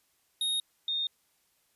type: tone pair in turn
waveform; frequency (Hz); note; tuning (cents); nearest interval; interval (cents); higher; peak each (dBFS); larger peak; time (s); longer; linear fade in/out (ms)
square / sine; 3729 / 3673; A#7 / A#7; 0 / -26; unison; 26; first; -28; neither; 0.41-0.6 / 0.88-1.07; neither; 2
effects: white hiss -71 dBFS RMS until 1.75 s + resampled to 32000 Hz